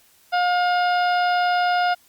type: harmonic tone with a mistuned harmonic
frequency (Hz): 713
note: F5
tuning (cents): +36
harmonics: 1 / 2 / 3 / 4 / 5 / 6 / 7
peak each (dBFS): -18 / -24 / -35 / -33 / -37 / -41 / -36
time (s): 0.32-1.95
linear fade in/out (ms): 20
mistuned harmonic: 6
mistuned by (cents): -28
effects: white hiss -56 dBFS RMS until 2.08 s + Opus 48 kbps